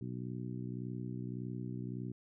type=harmonic tone; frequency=61.74 Hz; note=B1; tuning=in tune; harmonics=2 / 3 / 4 / 5 / 6; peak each=-41 / -44 / -46 / -48 / -51 dBFS; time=0.01-2.12 s; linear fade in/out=5 ms; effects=none